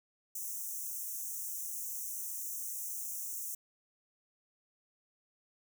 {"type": "high-pass noise", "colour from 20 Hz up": "white", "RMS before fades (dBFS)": -40, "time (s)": [0.35, 3.55], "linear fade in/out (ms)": 5, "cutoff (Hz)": 5800, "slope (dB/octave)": 96, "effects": []}